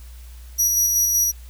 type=tone with tremolo; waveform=sawtooth; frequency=5800 Hz; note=F#8; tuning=35 cents flat; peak=-13 dBFS; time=0.58-1.32 s; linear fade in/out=20 ms; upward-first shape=square; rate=5.3 Hz; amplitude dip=25%; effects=added 60 Hz sine -37 dBFS peak until 1.49 s + white hiss -51 dBFS RMS until 1.49 s